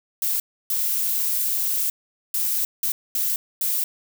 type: noise bursts at uneven times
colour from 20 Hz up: violet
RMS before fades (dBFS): -23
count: 6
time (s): 0.22-0.4 / 0.7-1.9 / 2.34-2.65 / 2.83-2.92 / 3.15-3.36 / 3.61-3.84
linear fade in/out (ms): 2
effects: none